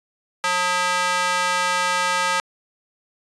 square tone with high-pass filter, 180 Hz, F#3, 47 cents flat, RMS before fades -21 dBFS, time 0.44-2.4 s, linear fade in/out 0 ms, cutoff 1100 Hz, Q 1.5, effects resampled to 22050 Hz

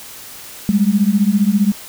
sine beating tone pair, 196 / 211 Hz, G3 / G#3, 0 / +28 cents, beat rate 15 Hz, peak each -14 dBFS, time 0.69-1.72 s, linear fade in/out 0 ms, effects white hiss -35 dBFS RMS until 1.88 s

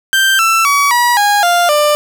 30% pulse tone with pitch steps, 1568 / 1333.8 / 1134.7 / 965.2 / 821.1 / 698.5 / 594.2 Hz, G6 / E6 / C#6 / B5 / G#5 / F5 / D5, 0 / +20 / +40 / -40 / -20 / 0 / +20 cents, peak -6 dBFS, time 0.13-1.95 s, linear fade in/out 0 ms, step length 260 ms, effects none

